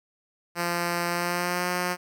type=tone with pitch glide; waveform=5% pulse; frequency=173 to 179 Hz; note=F3 to F3; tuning=-16 to +43 cents; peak=-14 dBFS; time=0.55-1.97 s; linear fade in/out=50 ms; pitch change=+59 cents; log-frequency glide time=1.08-1.68 s; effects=none